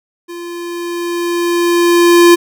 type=tone with level ramp; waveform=square; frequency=345.4 Hz; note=F4; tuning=19 cents flat; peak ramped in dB=-26 to -3 dBFS; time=0.28-2.36 s; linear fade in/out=20 ms; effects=none